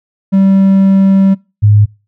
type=tone pair in turn; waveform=triangle / sine; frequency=193.7 / 104.4 Hz; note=G3 / G#2; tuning=-20 / +10 cents; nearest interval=major seventh; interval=1070 cents; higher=first; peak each=-3 dBFS; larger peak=neither; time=0.32-1.35 / 1.62-1.86 s; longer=first; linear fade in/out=20 ms; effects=noise-tail reverb RT60 0.3 s tail -25 dB re dry